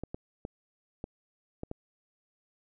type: clicks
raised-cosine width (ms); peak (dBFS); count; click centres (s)
2; -23; 6; 0.036 / 0.145 / 0.451 / 1.041 / 1.634 / 1.714
effects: none